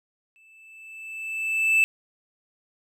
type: tone with exponential growth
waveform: triangle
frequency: 2637 Hz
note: E7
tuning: in tune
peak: -13 dBFS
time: 0.36-1.84 s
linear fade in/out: 0 ms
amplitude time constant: 320 ms
effects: none